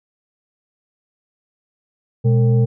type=tone with frequency modulation; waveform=sine; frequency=122.5 Hz; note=B2; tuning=14 cents flat; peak=-11 dBFS; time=2.24-2.66 s; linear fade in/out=20 ms; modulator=331 Hz; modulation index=0.54; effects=none